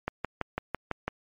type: click train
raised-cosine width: 0.5 ms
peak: -14 dBFS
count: 7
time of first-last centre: 0.08-1.08 s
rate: 6 Hz
effects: MP3 64 kbps